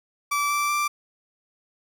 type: tone with pitch steps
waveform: 30% pulse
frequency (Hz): 1158 / 1167.4 / 1176.9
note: D6 / D6 / D6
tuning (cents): -25 / -11 / +3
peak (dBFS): -19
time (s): 0.31-0.88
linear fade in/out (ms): 10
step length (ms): 190
effects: 10-bit